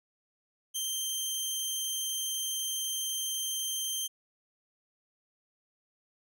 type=tone; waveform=15% pulse; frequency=3144 Hz; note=G7; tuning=4 cents sharp; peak=-24 dBFS; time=0.74-4.08 s; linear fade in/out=20 ms; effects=none